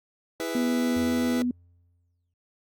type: chord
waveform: sawtooth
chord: E major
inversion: none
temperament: just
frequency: 329.6 / 412 / 494.4 Hz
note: E4 / G#4 / B4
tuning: 0 / -14 / +2 cents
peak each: -28 / -32 / -28 dBFS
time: 0.4-1.42 s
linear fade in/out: 0 ms
type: tone with vibrato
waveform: sine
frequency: 246.8 Hz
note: B3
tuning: 1 cent flat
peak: -23 dBFS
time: 0.55-1.51 s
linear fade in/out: 2 ms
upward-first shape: triangle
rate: 7.5 Hz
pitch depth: 8 cents each way
type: tone with exponential decay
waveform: triangle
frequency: 87 Hz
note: F2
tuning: 6 cents flat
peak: -33 dBFS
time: 0.96-2.34 s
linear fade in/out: 5 ms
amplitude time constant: 300 ms
effects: Opus 48 kbps